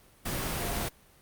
sine tone in noise, 694 Hz, F5, 11 cents flat, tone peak -39 dBFS, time 0.6-0.86 s, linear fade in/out 10 ms, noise pink, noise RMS -32 dBFS, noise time 0.25-0.89 s, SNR -10 dB, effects pink hiss -59 dBFS RMS until 1.21 s + Opus 32 kbps

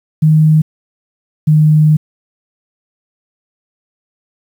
sine tone pair in turn, 155.56 / 153.51 Hz, D#3 / D#3, 0 / -23 cents, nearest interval unison, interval 23 cents, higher first, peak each -5 dBFS, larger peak neither, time 0.22-0.62 / 1.47-1.97 s, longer second, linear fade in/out 10 ms, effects 7-bit

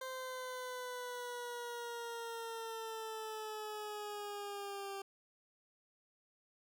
20% pulse linear sweep, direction down, 521 to 392 Hz, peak -37 dBFS, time 0.01-5.02 s, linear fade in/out 5 ms, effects none

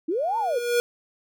sine linear two-way sweep, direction up then down, 290.4 to 932.3 to 448.3 Hz, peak -22 dBFS, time 0.08-0.59 s, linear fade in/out 10 ms, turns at 0.38 s
square tone with exponential growth, 480.1 Hz, B4, 49 cents flat, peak -18 dBFS, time 0.11-0.8 s, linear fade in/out 0 ms, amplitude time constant 150 ms
effects none

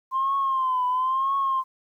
sine tone with vibrato, 1047 Hz, C6, 1 cent sharp, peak -20 dBFS, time 0.11-1.64 s, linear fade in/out 50 ms, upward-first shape triangle, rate 1 Hz, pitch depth 93 cents each way, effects tanh soft clip ceiling -16 dBFS + 10-bit

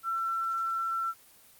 sine tone, 1346 Hz, E6, 36 cents sharp, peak -28 dBFS, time 0.03-1.14 s, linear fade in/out 50 ms, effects white hiss -57 dBFS RMS until 1.59 s + Opus 24 kbps

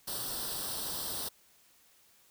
white noise with comb filter, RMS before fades -37 dBFS, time 0.07-1.29 s, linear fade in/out 10 ms, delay 0.22 ms, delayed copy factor +0.8, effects white hiss -64 dBFS RMS until 2.3 s

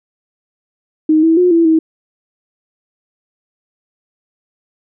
sine tone with pitch steps, 312 / 325.4 / 359.1 / 333.7 / 320.4 Hz, D#4 / E4 / F4 / E4 / E4, +5 / -22 / +48 / +21 / -49 cents, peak -7 dBFS, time 1.09-1.79 s, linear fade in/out 5 ms, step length 140 ms, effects none

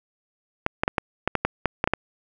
clicks, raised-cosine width 0.5 ms, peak -5 dBFS, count 11, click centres 0.664 / 0.835 / 0.879 / 0.982 / 1.276 / 1.353 / 1.45 / 1.657 / 1.841 / 1.875 / 1.936 s, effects none

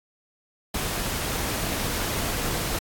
pink noise, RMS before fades -28 dBFS, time 0.74-2.79 s, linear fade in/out 5 ms, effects AAC 64 kbps

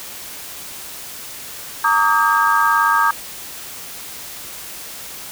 sine tone cluster, 921 / 1159 / 1257 / 1608 Hz, A#5 / D6 / D#6 / G6, -21 / -23 / +17 / +44 cents, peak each -18 dBFS, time 1.84-3.11 s, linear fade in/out 5 ms, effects white hiss -33 dBFS RMS until 5.31 s

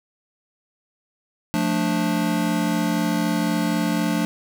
square chord, D minor, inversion first, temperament just, 176.2 / 220.2 / 293.7 Hz, F3 / A3 / D4, +16 / +2 / 0 cents, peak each -25 dBFS, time 1.54-4.25 s, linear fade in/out 0 ms, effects none

